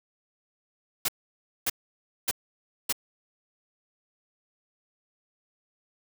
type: noise bursts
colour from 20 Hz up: white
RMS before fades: -26 dBFS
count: 4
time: 1.05-2.926 s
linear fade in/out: 5 ms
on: 34 ms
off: 580 ms
effects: none